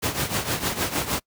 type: noise with tremolo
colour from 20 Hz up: pink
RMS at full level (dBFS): -22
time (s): 0.02-1.2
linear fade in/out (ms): 20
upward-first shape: triangle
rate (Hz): 6.5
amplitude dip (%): 80
effects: noise-tail reverb RT60 0.1 s tail -25 dB re dry + high-pass 80 Hz 12 dB/octave